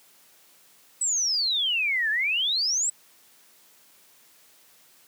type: exponential two-way sweep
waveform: sine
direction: down then up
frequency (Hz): 8040 to 1681 to 8010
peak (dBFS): -22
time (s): 1.01-2.9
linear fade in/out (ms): 5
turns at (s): 2.1
effects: white hiss -57 dBFS RMS until 5.07 s + high-pass 150 Hz 12 dB/octave